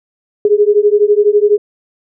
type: beating tone pair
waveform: sine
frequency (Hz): 409 / 421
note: G#4 / G#4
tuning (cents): -26 / +24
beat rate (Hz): 12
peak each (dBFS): -10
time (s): 0.45-1.58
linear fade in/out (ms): 2
effects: none